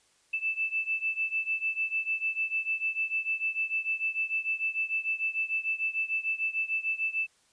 sine beating tone pair, 2637 / 2643.7 Hz, E7 / E7, 0 / +4 cents, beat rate 6.7 Hz, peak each -30 / -32 dBFS, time 0.33-7.27 s, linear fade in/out 10 ms, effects white hiss -66 dBFS RMS until 7.52 s + resampled to 22050 Hz

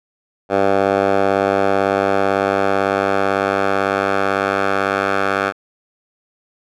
10% pulse tone with band-pass filter sweep, 98 Hz, G2, in tune, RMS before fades -17 dBFS, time 0.49-5.53 s, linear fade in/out 50 ms, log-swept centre 730 to 1200 Hz, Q 1.5, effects none

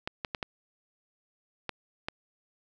clicks, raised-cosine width 0.3 ms, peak -16 dBFS, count 6, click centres 0.075 / 0.248 / 0.348 / 0.428 / 1.693 / 2.085 s, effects none

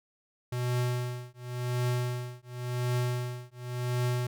square tone with tremolo, 123.47 Hz, B2, in tune, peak -26 dBFS, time 0.52-4.27 s, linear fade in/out 5 ms, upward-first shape triangle, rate 0.92 Hz, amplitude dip 100%, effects none

